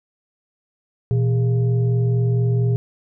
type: tone with frequency modulation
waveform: sine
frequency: 120.3 Hz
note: B2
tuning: 45 cents flat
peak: -15 dBFS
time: 1.11-2.76 s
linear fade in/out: 0 ms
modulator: 285 Hz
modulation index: 0.52
effects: none